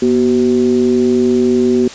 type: ring-modulated tone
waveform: triangle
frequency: 67.5 Hz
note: C#2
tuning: 45 cents flat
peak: -4 dBFS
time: 0.02-1.88 s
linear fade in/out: 5 ms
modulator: 310 Hz
effects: white hiss -32 dBFS RMS until 1.94 s + resampled to 16000 Hz